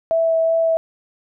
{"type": "tone with vibrato", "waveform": "sine", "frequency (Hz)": 655, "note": "E5", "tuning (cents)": -11, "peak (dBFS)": -14, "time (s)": [0.11, 0.77], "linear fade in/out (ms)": 0, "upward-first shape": "sine", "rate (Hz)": 2.7, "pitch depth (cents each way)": 9, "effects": []}